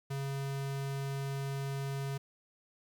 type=tone; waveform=square; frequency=137.7 Hz; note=C#3; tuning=11 cents flat; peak=-35 dBFS; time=0.1-2.18 s; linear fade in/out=10 ms; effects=12-bit